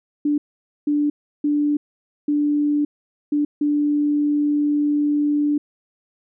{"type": "tone bursts at uneven times", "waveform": "sine", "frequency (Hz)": 293.7, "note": "D4", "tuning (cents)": 0, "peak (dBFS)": -16, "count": 6, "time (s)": [[0.25, 0.38], [0.87, 1.1], [1.44, 1.77], [2.28, 2.85], [3.32, 3.45], [3.61, 5.58]], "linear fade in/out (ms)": 5, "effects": []}